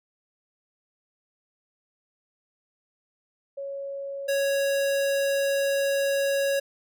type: tone pair in turn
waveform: sine / square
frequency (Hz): 554.4 / 554.4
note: C#5 / C#5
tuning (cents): 0 / 0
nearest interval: unison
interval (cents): 0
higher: neither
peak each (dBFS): -31 / -23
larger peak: second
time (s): 3.57-4.28 / 4.28-6.6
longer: second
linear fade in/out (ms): 10
effects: none